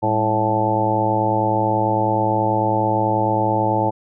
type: harmonic tone with a mistuned harmonic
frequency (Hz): 109.2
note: A2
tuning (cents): -13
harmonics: 1 / 2 / 3 / 4 / 5 / 6 / 7 / 8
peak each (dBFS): -24 / -28 / -24 / -29 / -24 / -27 / -25 / -20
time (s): 0.02-3.91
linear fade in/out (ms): 20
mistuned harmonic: 2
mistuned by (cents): -110
effects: none